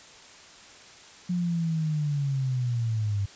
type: linear sweep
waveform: sine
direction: down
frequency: 179.9 to 98 Hz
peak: -24 dBFS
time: 1.29-3.26 s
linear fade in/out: 10 ms
effects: white hiss -49 dBFS RMS until 3.35 s + resampled to 16000 Hz